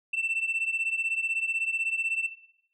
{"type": "beating tone pair", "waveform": "sine", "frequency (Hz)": [2674, 2690], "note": ["E7", "E7"], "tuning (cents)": [24, 34], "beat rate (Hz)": 16, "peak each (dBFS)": [-26, -28], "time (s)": [0.13, 2.27], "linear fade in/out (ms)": 10, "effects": ["noise-tail reverb RT60 0.7 s tail -17 dB re dry", "tanh soft clip ceiling -23 dBFS"]}